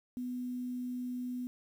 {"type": "tone with quantisation", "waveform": "sine", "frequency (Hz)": 248.5, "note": "B3", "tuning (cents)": 11, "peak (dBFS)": -35, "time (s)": [0.17, 1.47], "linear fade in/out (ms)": 0, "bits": 10, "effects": []}